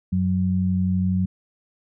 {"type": "tone pair together", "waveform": "sine", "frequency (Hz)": [92.87, 185], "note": ["F#2", "F#3"], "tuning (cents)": [7, 0], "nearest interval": "octave", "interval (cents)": 1193, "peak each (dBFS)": [-23, -20], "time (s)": [0.12, 1.26], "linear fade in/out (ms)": 10, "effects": []}